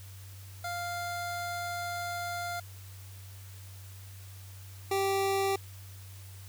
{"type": "tone pair in turn", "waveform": "25% pulse", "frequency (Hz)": [698.5, 390.7], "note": ["F5", "G4"], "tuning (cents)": [0, -6], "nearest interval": "minor seventh", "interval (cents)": 1006, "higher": "first", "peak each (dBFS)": [-30, -23], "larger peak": "second", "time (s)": [[0.64, 2.6], [4.91, 5.56]], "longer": "first", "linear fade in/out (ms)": 5, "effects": ["added 96 Hz sine -45 dBFS peak until 6.48 s", "white hiss -54 dBFS RMS until 6.48 s"]}